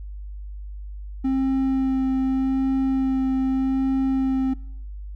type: tone with vibrato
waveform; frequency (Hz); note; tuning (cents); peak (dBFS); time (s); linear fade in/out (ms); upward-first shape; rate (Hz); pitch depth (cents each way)
triangle; 264.7; C4; +20; -17; 1.24-4.54; 10; sine; 0.83; 11
effects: noise-tail reverb RT60 0.8 s tail -25 dB re dry + added 50 Hz sine -32 dBFS peak until 5.15 s